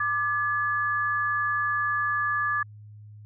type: tone pair together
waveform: sine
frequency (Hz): 1184 / 1704.6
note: D6 / G#6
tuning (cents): +14 / +45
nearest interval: tritone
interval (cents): 631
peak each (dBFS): -26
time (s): 0-2.63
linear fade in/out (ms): 5
effects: added 105 Hz sine -43 dBFS peak until 3.25 s